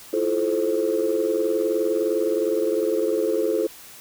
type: chord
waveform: sine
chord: F major seventh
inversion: third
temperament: equal with one note detuned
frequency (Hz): 329.6 / 349.2 / 432.2 / 523.3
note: E4 / F4 / A4 / C5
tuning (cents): 0 / 0 / -31 / 0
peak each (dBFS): -26 / -26 / -22 / -25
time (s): 0.13-3.67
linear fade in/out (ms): 5
effects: tanh soft clip ceiling -12 dBFS + white hiss -44 dBFS RMS until 4 s